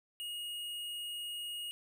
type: tone with tanh clipping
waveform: sine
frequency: 2872 Hz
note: F7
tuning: 48 cents sharp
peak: -40 dBFS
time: 0.2-1.71 s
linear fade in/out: 0 ms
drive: 16 dB
effects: none